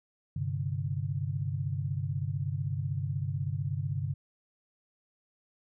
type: chord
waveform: sine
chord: G suspended fourth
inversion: none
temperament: equal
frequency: 98 / 130.81 / 146.83 Hz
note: G2 / C3 / D3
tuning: 0 / 0 / 0 cents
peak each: -34 dBFS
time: 0.36-4.14 s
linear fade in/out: 5 ms
effects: none